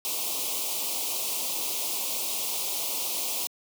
white band-stop noise, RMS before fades -30 dBFS, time 0.05-3.47 s, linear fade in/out 0 ms, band 1100 to 2400 Hz, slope 48 dB/octave, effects high-pass 300 Hz 12 dB/octave

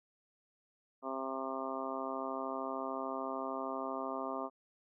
harmonic tone, 133.2 Hz, C3, 31 cents sharp, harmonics 2 / 3 / 4 / 5 / 6 / 7 / 8 / 9, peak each -43 / -45 / -45 / -42 / -48 / -46 / -44 / -44 dBFS, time 1.02-4.5 s, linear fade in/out 50 ms, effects none

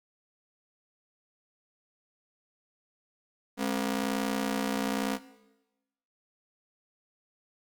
sawtooth ring-modulated tone, 239.1 Hz, A#3, 44 cents sharp, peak -21 dBFS, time 3.57-5.19 s, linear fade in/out 50 ms, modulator 30.5 Hz, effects noise-tail reverb RT60 1.0 s tail -17 dB re dry + Opus 48 kbps

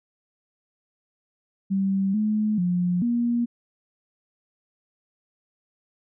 sine tone with pitch steps, 194.1 / 213.5 / 177.7 / 237.7 Hz, G3 / G#3 / F3 / A#3, -17 / +48 / +30 / +34 cents, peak -20 dBFS, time 1.7-3.46 s, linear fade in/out 20 ms, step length 440 ms, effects none

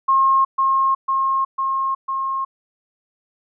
sine tone with echo, 1074 Hz, C6, 45 cents sharp, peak -12 dBFS, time 0.08-0.45 s, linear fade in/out 10 ms, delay 500 ms, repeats 4, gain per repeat -2 dB, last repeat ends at 2.45 s, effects none

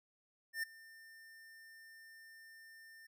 square tone with ADSR envelope, 1800 Hz, A6, 39 cents sharp, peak -35 dBFS, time 0.53-3.07 s, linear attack 100 ms, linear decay 10 ms, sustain -21 dB, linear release 9 ms, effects none

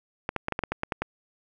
clicks, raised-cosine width 0.5 ms, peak -12 dBFS, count 10, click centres 0.291 / 0.363 / 0.484 / 0.523 / 0.591 / 0.637 / 0.72 / 0.834 / 0.922 / 1.02 s, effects none

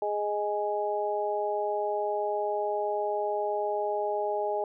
harmonic tone, 207.7 Hz, G#3, in tune, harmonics 2 / 3 / 4, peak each -31 / -31 / -31 dBFS, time 0.02-4.64 s, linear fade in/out 2 ms, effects none

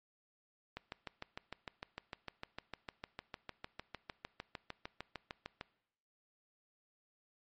click train, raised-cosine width 0.3 ms, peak -26 dBFS, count 33, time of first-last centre 0.77-5.611 s, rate 6.61 Hz, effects noise-tail reverb RT60 0.8 s tail -20 dB re dry + MP3 32 kbps

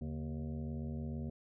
harmonic tone with a mistuned harmonic, 77.78 Hz, D#2, in tune, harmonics 1 / 2 / 3 / 5 / 6 / 7 / 8 / 9, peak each -42 / -42 / -42 / -53 / -58 / -56 / -61 / -62 dBFS, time 0.01-1.3 s, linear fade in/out 5 ms, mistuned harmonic 2, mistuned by -130 cents, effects none

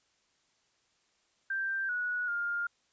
sine tone with pitch steps, 1574 / 1464 / 1408 Hz, G6 / F#6 / F6, +7 / -19 / +14 cents, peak -30 dBFS, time 1.5-2.67 s, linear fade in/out 5 ms, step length 390 ms, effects white hiss -72 dBFS RMS until 2.92 s + resampled to 16000 Hz

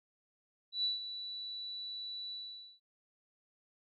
sine tone with ADSR envelope, 3951 Hz, B7, in tune, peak -29 dBFS, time 0.72-2.8 s, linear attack 120 ms, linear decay 150 ms, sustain -11 dB, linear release 480 ms, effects none

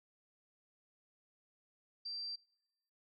sine tone, 4700 Hz, D8, 1 cent sharp, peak -40 dBFS, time 2.05-2.36 s, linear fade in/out 10 ms, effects noise-tail reverb RT60 0.9 s tail -26 dB re dry

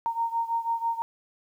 sine beating tone pair, 921 / 927.1 Hz, A#5 / A#5, -21 / -10 cents, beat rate 6.1 Hz, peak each -27 / -30 dBFS, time 0.06-1.02 s, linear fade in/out 0 ms, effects 10-bit

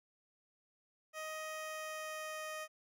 15% pulse tone with pitch glide, 626 to 621.7 Hz, D#5 to D#5, +10 to -2 cents, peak -35 dBFS, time 1.13-2.68 s, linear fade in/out 50 ms, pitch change -12 cents, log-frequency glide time 1.49-2.5 s, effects none

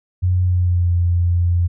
sine tone with pitch glide, 90.8 to 87.2 Hz, F#2 to F2, -32 to -2 cents, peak -13 dBFS, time 0.22-1.68 s, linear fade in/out 20 ms, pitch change -70 cents, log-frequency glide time 0.43-0.92 s, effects none

